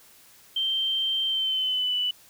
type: tone with pitch glide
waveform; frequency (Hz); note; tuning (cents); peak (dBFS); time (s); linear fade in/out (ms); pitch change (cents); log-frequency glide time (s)
sine; 3136 to 2975; G7 to F#7; 0 to +9; -23; 0.56-2.11; 5; -91; 1.26-1.96
effects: white hiss -54 dBFS RMS until 2.29 s